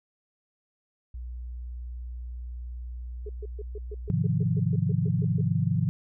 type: tone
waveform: sine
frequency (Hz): 60.6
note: B1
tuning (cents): -32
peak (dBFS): -34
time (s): 1.14-4.09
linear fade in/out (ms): 5
type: tone bursts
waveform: sine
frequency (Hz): 415.3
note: G#4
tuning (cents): 0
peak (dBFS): -36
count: 14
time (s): 3.26-5.412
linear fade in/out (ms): 5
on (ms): 33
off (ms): 130
type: chord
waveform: sine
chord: F minor seventh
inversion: first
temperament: equal with one note detuned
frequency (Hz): 104.73 / 130.81 / 155.56 / 174.61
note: Ab2 / C3 / Eb3 / F3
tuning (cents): +15 / 0 / 0 / 0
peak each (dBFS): -28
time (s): 4.1-5.89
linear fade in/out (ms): 0
effects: none